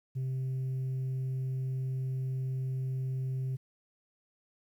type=tone; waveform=sine; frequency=130.81 Hz; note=C3; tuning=in tune; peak=-28 dBFS; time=0.15-3.57 s; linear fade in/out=20 ms; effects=tanh soft clip ceiling -30 dBFS + 11-bit